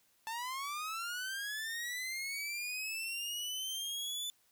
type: linear sweep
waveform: sawtooth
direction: up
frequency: 880 to 3510 Hz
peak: -34 dBFS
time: 0.27-4.3 s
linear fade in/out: 0 ms
effects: white hiss -71 dBFS RMS until 4.51 s